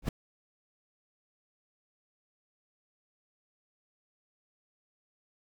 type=noise with exponential growth; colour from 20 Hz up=brown; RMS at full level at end=-21 dBFS; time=0.02-0.09 s; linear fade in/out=5 ms; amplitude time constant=15 ms; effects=none